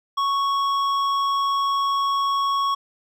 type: tone with hard clipping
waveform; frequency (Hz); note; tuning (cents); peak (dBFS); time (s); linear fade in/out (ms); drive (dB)
sine; 1108.7; C#6; 0; -21; 0.17-2.75; 10; 9
effects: none